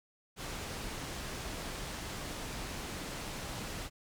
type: low-pass noise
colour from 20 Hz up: pink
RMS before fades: -41 dBFS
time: 0.36-3.9 s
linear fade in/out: 50 ms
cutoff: 9300 Hz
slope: 12 dB/octave
effects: none